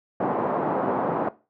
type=band-pass noise; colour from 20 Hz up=white; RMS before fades=-25 dBFS; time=0.2-1.29 s; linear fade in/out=5 ms; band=150 to 970 Hz; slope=24 dB/octave; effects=noise-tail reverb RT60 0.3 s tail -18 dB re dry